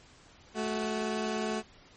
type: tone pair together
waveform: 20% pulse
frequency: 217.3 / 370.1 Hz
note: A3 / F#4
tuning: -21 / 0 cents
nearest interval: major sixth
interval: 921 cents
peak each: -27 / -30 dBFS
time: 0.54-1.63 s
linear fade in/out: 50 ms
effects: pink hiss -57 dBFS RMS until 1.96 s + MP3 32 kbps